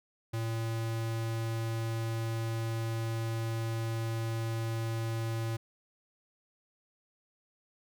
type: tone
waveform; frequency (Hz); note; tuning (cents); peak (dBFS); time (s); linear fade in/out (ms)
square; 113.6; A#2; -44; -32; 0.33-5.57; 10
effects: none